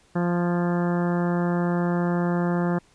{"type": "harmonic tone with a mistuned harmonic", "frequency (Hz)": 174.5, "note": "F3", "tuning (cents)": -1, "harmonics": [1, 2, 3, 4, 5, 6, 7, 8, 9, 10], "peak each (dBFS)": [-22, -28, -32, -34, -36, -38, -39, -40, -41, -42], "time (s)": [0.15, 2.79], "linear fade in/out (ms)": 10, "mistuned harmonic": 9, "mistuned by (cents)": 30, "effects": ["pink hiss -59 dBFS RMS until 2.94 s", "resampled to 22050 Hz"]}